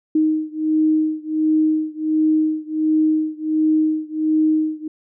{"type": "beating tone pair", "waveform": "sine", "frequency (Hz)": [311.1, 312.5], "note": ["D#4", "D#4"], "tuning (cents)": [0, 8], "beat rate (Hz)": 1.4, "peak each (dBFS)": [-18, -19], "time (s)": [0.15, 4.88], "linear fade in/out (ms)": 5, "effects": []}